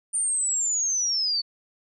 sine linear sweep, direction down, 9120 to 4435 Hz, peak -22 dBFS, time 0.13-1.42 s, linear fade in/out 20 ms, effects none

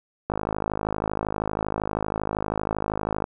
click train, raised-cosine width 1 ms, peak -11 dBFS, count 156, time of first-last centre 0.3-3.241 s, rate 52.7 Hz, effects none

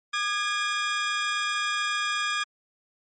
25% pulse tone pair together, 1209 / 1656.6 Hz, D6 / G#6, +50 / -5 cents, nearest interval perfect fourth, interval 545 cents, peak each -24 dBFS, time 0.13-2.44 s, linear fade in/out 10 ms, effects MP3 32 kbps

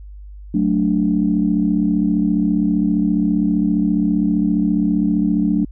sine chord, D major, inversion first, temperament equal, 185 / 220 / 293.7 Hz, F#3 / A3 / D4, 0 / 0 / 0 cents, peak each -18 dBFS, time 0.54-5.65 s, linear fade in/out 5 ms, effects tanh soft clip ceiling -4 dBFS + added 50 Hz sine -33 dBFS peak until 5.71 s

